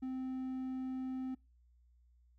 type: tone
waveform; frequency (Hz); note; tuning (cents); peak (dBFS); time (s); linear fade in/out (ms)
triangle; 259.6; C4; -13; -35; 0.02-1.35; 10
effects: noise-tail reverb RT60 0.3 s tail -26 dB re dry + added 60 Hz sine -64 dBFS peak until 2.38 s